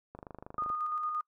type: click train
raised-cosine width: 1 ms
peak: -30 dBFS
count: 15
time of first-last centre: 0.15-0.701 s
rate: 25.4 Hz
type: tone with tremolo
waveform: sine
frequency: 1229 Hz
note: D#6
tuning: 22 cents flat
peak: -30 dBFS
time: 0.58-1.21 s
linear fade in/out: 2 ms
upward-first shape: square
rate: 8.8 Hz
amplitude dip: 30%
effects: noise-tail reverb RT60 0.1 s tail -24 dB re dry